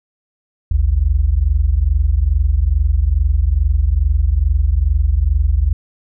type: tone pair together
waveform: sine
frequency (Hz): 53.95 / 76.3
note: A1 / D#2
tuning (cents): -33 / -33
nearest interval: tritone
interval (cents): 600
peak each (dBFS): -14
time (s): 0.71-5.73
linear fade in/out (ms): 5
effects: none